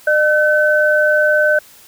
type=tone pair together; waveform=sine; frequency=604.4 / 1523 Hz; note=D5 / F#6; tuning=+50 / +50 cents; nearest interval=octave + major third; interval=1600 cents; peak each=-13 dBFS; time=0.07-1.59 s; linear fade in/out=5 ms; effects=white hiss -44 dBFS RMS until 1.87 s